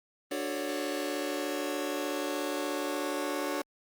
sawtooth chord, D major seventh, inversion none, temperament just, 293.7 / 367.1 / 440.5 / 550.6 Hz, D4 / F#4 / A4 / C#5, 0 / -14 / +2 / -12 cents, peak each -31 / -33 / -36 / -32 dBFS, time 0.31-3.62 s, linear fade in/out 5 ms, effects Opus 32 kbps

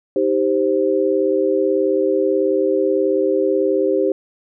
sine chord, C minor, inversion first, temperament just, 314 / 392.4 / 523.3 Hz, Eb4 / G4 / C5, +16 / +2 / 0 cents, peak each -21 / -17 / -19 dBFS, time 0.16-4.12 s, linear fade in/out 2 ms, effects none

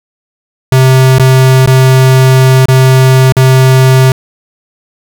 square tone with dropouts, 130.81 Hz, C3, in tune, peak -3 dBFS, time 0.72-4.12 s, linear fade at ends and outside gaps 2 ms, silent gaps 1.184-1.196 / 1.661-1.674 / 2.657-2.684 / 3.323-3.367 s, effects none

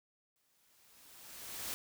white noise with exponential growth, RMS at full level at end -39 dBFS, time 0.36-1.74 s, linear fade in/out 0 ms, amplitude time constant 300 ms, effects none

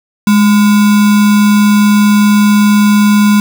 sine tone with sample-and-hold, 207.7 Hz, G#3, in tune, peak -4 dBFS, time 0.27-3.4 s, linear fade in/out 2 ms, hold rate 1225 Hz, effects none

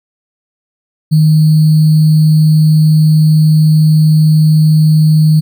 sine tone with sample-and-hold, 155.56 Hz, D#3, in tune, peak -4 dBFS, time 1.11-5.41 s, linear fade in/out 20 ms, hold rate 4410 Hz, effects none

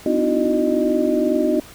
sine tone cluster, 251.8 / 300.1 / 322.4 / 367.6 / 613 Hz, B3 / D4 / E4 / F#4 / D#5, +34 / +38 / -38 / -11 / -26 cents, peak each -22 dBFS, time 0.06-1.6 s, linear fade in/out 2 ms, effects pink hiss -42 dBFS RMS until 1.74 s

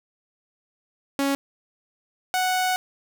sawtooth tone pair in turn, 277.2 / 740 Hz, C#4 / F#5, 0 / 0 cents, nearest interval octave + perfect fourth, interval 1700 cents, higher second, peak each -17 dBFS, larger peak neither, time 1.19-1.35 / 2.34-2.76 s, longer second, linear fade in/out 0 ms, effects none

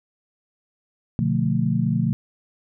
sine chord, B half-diminished seventh, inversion none, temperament just, 123.47 / 148.16 / 177.8 / 222.2 Hz, B2 / D3 / F3 / A3, 0 / +16 / +31 / +17 cents, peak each -24 dBFS, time 1.19-2.13 s, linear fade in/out 0 ms, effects none

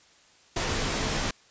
pink noise with comb filter, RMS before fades -28 dBFS, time 0.56-1.31 s, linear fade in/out 5 ms, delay 17 ms, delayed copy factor -0.55, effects white hiss -58 dBFS RMS until 1.5 s + resampled to 16000 Hz

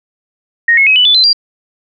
sine tone with pitch steps, 1864.7 / 2179 / 2547 / 2977 / 3480 / 4067 / 4753 Hz, A#6 / C#7 / D#7 / F#7 / A7 / C8 / D8, 0 / -30 / +40 / +10 / -20 / -50 / +20 cents, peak -5 dBFS, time 0.68-1.331 s, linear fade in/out 5 ms, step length 93 ms, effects none

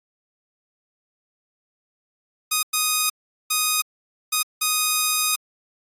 5% pulse tone bursts at uneven times, 1244.5 Hz, D#6, in tune, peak -7 dBFS, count 5, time 2.51-2.63 / 2.73-3.1 / 3.5-3.82 / 4.32-4.43 / 4.61-5.36 s, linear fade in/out 10 ms, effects AAC 48 kbps

